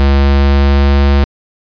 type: tone with pitch glide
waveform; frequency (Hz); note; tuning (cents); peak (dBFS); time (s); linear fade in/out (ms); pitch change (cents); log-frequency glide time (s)
square; 69.3 to 70.06; C#2 to C#2; 0 to +19; -7; 0-1.24; 0; +19; 0.14-1.05
effects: resampled to 11025 Hz